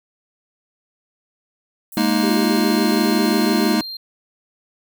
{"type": "high-pass noise", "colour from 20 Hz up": "white", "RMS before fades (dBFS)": -37, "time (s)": [1.92, 3.74], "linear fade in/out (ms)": 2, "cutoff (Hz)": 9300, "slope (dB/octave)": 24}
{"type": "chord", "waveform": "square", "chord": "Ab suspended second", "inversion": "none", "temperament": "just", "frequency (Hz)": [207.7, 233.6, 311.5], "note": ["Ab3", "Bb3", "Eb4"], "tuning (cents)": [0, 4, 2], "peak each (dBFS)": -21, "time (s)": [1.97, 3.81], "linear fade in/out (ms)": 2}
{"type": "tone", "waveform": "triangle", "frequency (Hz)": 4186, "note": "C8", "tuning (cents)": 0, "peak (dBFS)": -27, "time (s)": [1.97, 3.97], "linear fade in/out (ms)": 5}
{"type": "tone with vibrato", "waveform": "sine", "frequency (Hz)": 370, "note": "F#4", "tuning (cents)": 0, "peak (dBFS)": -22, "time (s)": [2.23, 3.75], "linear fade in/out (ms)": 5, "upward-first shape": "square", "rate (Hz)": 7.3, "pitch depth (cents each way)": 89}
{"effects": []}